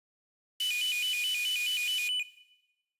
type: tone with vibrato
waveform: triangle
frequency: 2710 Hz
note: E7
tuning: 47 cents sharp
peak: -27 dBFS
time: 0.6-2.23 s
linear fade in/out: 5 ms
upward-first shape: square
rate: 4.7 Hz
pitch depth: 170 cents each way
type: high-pass noise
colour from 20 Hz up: pink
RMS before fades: -40 dBFS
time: 0.6-2.08 s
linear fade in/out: 0 ms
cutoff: 2500 Hz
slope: 24 dB/octave
effects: noise-tail reverb RT60 1.0 s tail -17 dB re dry + resampled to 32000 Hz